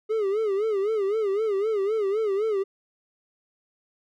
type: tone with vibrato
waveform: triangle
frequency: 415.3 Hz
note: G#4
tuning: in tune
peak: -20 dBFS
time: 0.09-2.64 s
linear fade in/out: 20 ms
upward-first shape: sine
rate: 3.9 Hz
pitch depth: 130 cents each way
effects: none